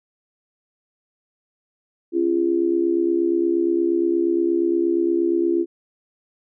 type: tone with amplitude modulation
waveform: sine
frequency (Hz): 340.4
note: F4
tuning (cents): -44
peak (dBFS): -13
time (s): 2.12-5.66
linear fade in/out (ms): 50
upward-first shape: sine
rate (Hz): 68.5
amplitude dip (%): 80
effects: none